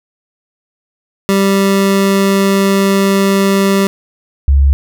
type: tone pair in turn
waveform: 25% pulse / sine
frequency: 196 / 69.3 Hz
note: G3 / C#2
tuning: 0 / 0 cents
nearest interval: octave + tritone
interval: 1800 cents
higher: first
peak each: -5 / -5 dBFS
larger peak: neither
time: 1.29-3.87 / 4.48-4.73 s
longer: first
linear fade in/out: 0 ms
effects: none